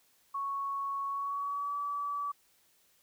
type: tone with pitch glide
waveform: sine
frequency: 1108.7 to 1149.1 Hz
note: C#6 to D6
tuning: 0 to -38 cents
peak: -32 dBFS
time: 0.34-2.32 s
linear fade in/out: 10 ms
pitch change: +62 cents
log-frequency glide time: 1.07-1.76 s
effects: white hiss -68 dBFS RMS until 3.02 s